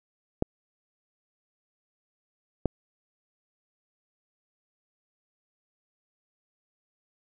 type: clicks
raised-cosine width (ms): 2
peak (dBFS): -10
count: 2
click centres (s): 0.424 / 2.657
effects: none